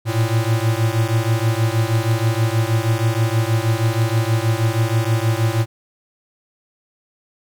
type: beating tone pair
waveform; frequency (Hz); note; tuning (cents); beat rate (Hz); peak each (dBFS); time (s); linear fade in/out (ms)
square; 110 / 116.3; A2 / A#2; 0 / -4; 6.3; -19 / -20; 0.05-5.66; 50
effects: none